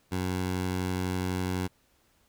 15% pulse tone, 92 Hz, F#2, 9 cents flat, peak -22 dBFS, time 0.11-1.68 s, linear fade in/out 20 ms, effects pink hiss -67 dBFS RMS until 2.28 s

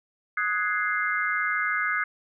sine chord, Ab dominant seventh, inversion second, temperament equal with one note detuned, 1253.9 / 1480 / 1661.2 / 2093 Hz, Eb6 / Gb6 / Ab6 / C7, +13 / 0 / 0 / 0 cents, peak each -29 dBFS, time 0.37-2.04 s, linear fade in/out 5 ms, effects none

